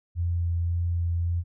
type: tone with vibrato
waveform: sine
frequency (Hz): 85.7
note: F2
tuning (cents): -32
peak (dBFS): -23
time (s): 0.15-1.44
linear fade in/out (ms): 50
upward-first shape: sine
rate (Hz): 1.8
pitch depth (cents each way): 11
effects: none